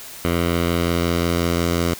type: tone with low-pass filter sweep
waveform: 10% pulse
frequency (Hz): 85.6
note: F2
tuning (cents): -34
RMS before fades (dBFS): -20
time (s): 0.25-1.94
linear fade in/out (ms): 0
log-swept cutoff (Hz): 3100 to 7500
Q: 1.2
effects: white hiss -37 dBFS RMS until 1.99 s